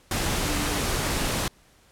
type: tone in noise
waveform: sine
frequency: 294.2 Hz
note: D4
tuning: 3 cents sharp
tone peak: -33 dBFS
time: 0.45-0.81 s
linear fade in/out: 2 ms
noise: pink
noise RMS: -26 dBFS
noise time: 0.11-1.48 s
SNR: -10 dB
effects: pink hiss -58 dBFS RMS until 1.91 s + low-pass 12000 Hz 12 dB/octave